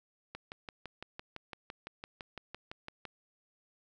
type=click train; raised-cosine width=0.3 ms; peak=-26 dBFS; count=17; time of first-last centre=0.35-3.053 s; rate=5.92 Hz; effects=none